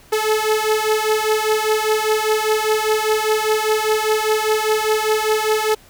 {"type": "beating tone pair", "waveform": "sawtooth", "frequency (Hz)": [430, 435], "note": ["A4", "A4"], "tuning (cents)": [-40, -20], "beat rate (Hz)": 5, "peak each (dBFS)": -15, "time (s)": [0.12, 5.75], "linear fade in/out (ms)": 10, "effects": ["pink hiss -48 dBFS RMS until 5.89 s"]}